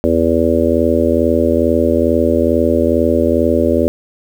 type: harmonic tone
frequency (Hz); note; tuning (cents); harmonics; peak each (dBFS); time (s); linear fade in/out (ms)
82.3; E2; -2; 1 / 3 / 4 / 5 / 6 / 7; -20 / -16 / -17 / -18 / -18 / -17; 0.04-3.88; 0
effects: 7-bit